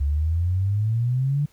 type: exponential sweep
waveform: sine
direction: up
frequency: 69 to 148.9 Hz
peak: -19 dBFS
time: 0-1.46 s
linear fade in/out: 10 ms
effects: pink hiss -59 dBFS RMS until 1.52 s